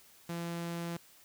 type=tone; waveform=sawtooth; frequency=170 Hz; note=F3; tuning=46 cents flat; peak=-32 dBFS; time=0.29-0.97 s; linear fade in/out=5 ms; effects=white hiss -60 dBFS RMS until 1.24 s

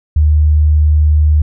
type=tone; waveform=sine; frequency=75.9 Hz; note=D#2; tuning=42 cents flat; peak=-6 dBFS; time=0.16-1.42 s; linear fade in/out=5 ms; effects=none

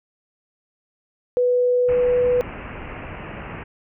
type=tone; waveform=sine; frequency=493.9 Hz; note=B4; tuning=in tune; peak=-15 dBFS; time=1.37-2.41 s; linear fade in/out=0 ms
type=low-pass noise; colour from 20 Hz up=pink; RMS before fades=-34 dBFS; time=1.88-3.64 s; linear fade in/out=10 ms; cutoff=2800 Hz; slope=96 dB/octave
effects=none

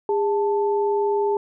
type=tone pair together; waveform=sine; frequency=407.5 / 880 Hz; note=G#4 / A5; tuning=-33 / 0 cents; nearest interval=octave + minor second; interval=1333 cents; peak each=-19 / -25 dBFS; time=0.09-1.37 s; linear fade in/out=2 ms; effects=none

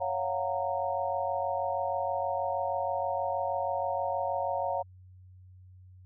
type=chord; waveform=sine; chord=Gb major seventh; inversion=second; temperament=just; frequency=555 / 693.7 / 740 / 925 Hz; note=Db5 / F5 / Gb5 / Bb5; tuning=+2 / -12 / 0 / -14 cents; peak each=-33 / -34 / -34 / -34 dBFS; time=0-4.83 s; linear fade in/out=20 ms; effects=added 92 Hz sine -50 dBFS peak until 6.05 s

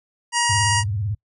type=harmonic tone; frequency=950 Hz; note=A#5; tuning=33 cents sharp; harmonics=1 / 2 / 3 / 5 / 6 / 7 / 8 / 9 / 10; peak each=-21 / -24 / -26 / -28 / -29 / -29 / -30 / -31 / -31 dBFS; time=0.32-0.84 s; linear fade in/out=50 ms
type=tone with vibrato; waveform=sine; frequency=102.4 Hz; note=G#2; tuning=24 cents flat; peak=-21 dBFS; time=0.49-1.15 s; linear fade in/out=10 ms; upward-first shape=sine; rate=18 Hz; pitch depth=180 cents each way
effects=noise-tail reverb RT60 0.1 s tail -25 dB re dry

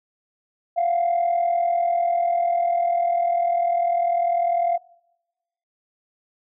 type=tone pair together; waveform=sine; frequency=688.9 / 729 Hz; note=F5 / F#5; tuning=-24 / -26 cents; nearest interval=minor second; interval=98 cents; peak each=-18 / -24 dBFS; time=0.76-4.78 s; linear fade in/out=20 ms; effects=noise-tail reverb RT60 1.0 s tail -24 dB re dry + tanh soft clip ceiling -14 dBFS

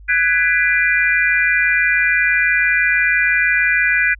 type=chord; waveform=sine; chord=G# half-diminished seventh; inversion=third; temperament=just; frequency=1495.1 / 1661.2 / 1993.5 / 2392 Hz; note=F#6 / G#6 / B6 / D7; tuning=+18 / 0 / +16 / +31 cents; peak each=-18 dBFS; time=0.08-4.15 s; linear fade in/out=20 ms; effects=added 50 Hz sine -37 dBFS peak until 4.19 s

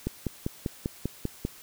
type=click train; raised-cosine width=3 ms; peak=-15 dBFS; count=8; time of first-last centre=0.07-1.451 s; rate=5.07 Hz; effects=white hiss -50 dBFS RMS until 1.62 s

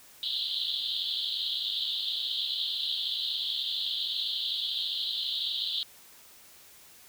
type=band-pass noise; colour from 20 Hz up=white; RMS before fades=-32 dBFS; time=0.23-5.83 s; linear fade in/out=0 ms; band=3100 to 4200 Hz; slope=96 dB/octave; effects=white hiss -54 dBFS RMS until 7.08 s

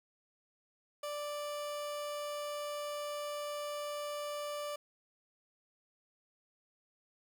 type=tone; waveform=30% pulse; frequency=587.3 Hz; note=D5; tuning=in tune; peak=-35 dBFS; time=1.03-4.76 s; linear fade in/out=5 ms; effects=none

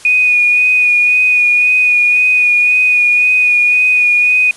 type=tone with vibrato; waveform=sine; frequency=2470 Hz; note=D#7; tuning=13 cents flat; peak=-7 dBFS; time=0.05-4.51 s; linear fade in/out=2 ms; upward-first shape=sine; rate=1.9 Hz; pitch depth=20 cents each way; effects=white hiss -37 dBFS RMS until 4.56 s + resampled to 24000 Hz

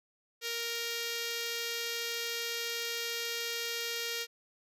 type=tone with notch filter; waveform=5% pulse; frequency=466.2 Hz; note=A#4; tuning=in tune; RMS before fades=-36 dBFS; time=0.41-4.27 s; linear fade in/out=50 ms; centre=1000 Hz; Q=1.2; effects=resampled to 32000 Hz

